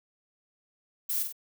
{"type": "noise with echo", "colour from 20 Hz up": "violet", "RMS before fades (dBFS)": -30, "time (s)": [1.09, 1.23], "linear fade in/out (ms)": 10, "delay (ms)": 48, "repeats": 2, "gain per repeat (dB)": -5, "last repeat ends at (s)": 1.326, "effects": []}